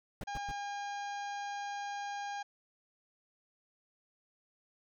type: noise bursts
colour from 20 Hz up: brown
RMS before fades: -41 dBFS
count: 3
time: 0.21-0.514 s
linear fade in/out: 2 ms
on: 28 ms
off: 110 ms
type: harmonic tone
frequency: 810 Hz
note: G#5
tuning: 43 cents flat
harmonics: 1 / 2 / 3 / 4 / 5 / 6 / 7 / 8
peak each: -38 / -45 / -53 / -54 / -57 / -57 / -60 / -56 dBFS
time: 0.27-2.43 s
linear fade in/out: 10 ms
effects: none